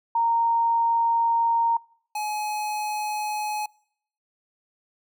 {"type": "tone pair in turn", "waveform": ["sine", "square"], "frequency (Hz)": [926, 845], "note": ["A#5", "G#5"], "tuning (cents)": [-12, 30], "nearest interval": "major second", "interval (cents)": 158, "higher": "first", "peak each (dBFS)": [-19, -27], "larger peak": "first", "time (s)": [[0.15, 1.77], [2.15, 3.66]], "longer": "first", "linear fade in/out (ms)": 5, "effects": ["noise-tail reverb RT60 0.7 s tail -26 dB re dry"]}